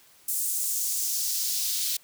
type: noise with high-pass filter sweep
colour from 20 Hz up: white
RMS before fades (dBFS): -28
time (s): 0.28-1.97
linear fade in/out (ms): 5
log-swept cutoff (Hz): 8700 to 3900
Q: 1.5
effects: white hiss -57 dBFS RMS until 2.03 s